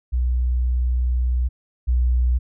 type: tone pair in turn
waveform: sine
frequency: 61.74 / 61.49 Hz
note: B1 / B1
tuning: 0 / -7 cents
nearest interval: unison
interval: 7 cents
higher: first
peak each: -17 / -15 dBFS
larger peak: second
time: 0.12-1.49 / 1.87-2.39 s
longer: first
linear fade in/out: 20 ms
effects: none